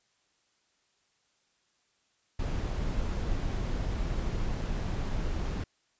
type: noise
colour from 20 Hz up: brown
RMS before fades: -31 dBFS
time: 2.39-5.64 s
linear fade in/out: 5 ms
effects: white hiss -72 dBFS RMS until 5.99 s + resampled to 16000 Hz

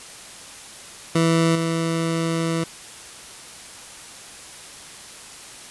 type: tone with level steps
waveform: 20% pulse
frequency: 164.8 Hz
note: E3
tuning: in tune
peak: -11 / -16 dBFS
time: 1.15-2.64 s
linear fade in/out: 5 ms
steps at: 1.55 s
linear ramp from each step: 5 ms
effects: white hiss -40 dBFS RMS until 5.7 s + resampled to 24000 Hz

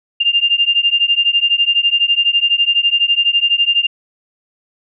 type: beating tone pair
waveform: sine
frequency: 2794 / 2806 Hz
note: F7 / F7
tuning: 0 / +8 cents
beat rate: 12 Hz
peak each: -14 dBFS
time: 0.2-3.87 s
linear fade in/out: 10 ms
effects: none

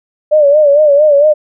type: tone with vibrato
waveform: sine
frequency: 588 Hz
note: D5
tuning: 2 cents sharp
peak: -4 dBFS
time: 0.31-1.34 s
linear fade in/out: 20 ms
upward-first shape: sine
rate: 4.4 Hz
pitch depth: 85 cents each way
effects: none

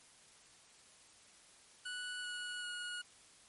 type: tone with pitch steps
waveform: 25% pulse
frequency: 1476 / 1461.6 / 1447.3 Hz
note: F#6 / F#6 / F#6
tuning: -5 / -22 / -39 cents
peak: -37 dBFS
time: 1.85-3.02 s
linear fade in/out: 10 ms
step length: 390 ms
effects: white hiss -62 dBFS RMS until 3.48 s + MP3 48 kbps

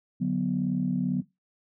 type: chord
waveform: sine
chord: B minor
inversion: first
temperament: equal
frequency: 146.83 / 185 / 246.9 Hz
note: D3 / F#3 / B3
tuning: 0 / 0 / 0 cents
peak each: -31 / -26 / -28 dBFS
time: 0.2-1.22 s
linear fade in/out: 20 ms
effects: noise-tail reverb RT60 0.2 s tail -19 dB re dry + tanh soft clip ceiling -15 dBFS

